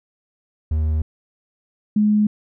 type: tone pair in turn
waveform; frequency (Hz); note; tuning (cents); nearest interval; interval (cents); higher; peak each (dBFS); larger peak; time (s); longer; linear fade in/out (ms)
triangle / sine; 77.78 / 210.5; D#2 / G#3; 0 / +24; octave + perfect fourth; 1724; second; -15 / -13; second; 0.71-1.02 / 1.96-2.27; neither; 5
effects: none